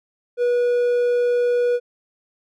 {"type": "tone", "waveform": "triangle", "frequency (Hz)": 485.6, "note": "B4", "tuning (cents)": -29, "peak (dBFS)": -14, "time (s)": [0.37, 1.8], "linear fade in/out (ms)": 50, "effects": []}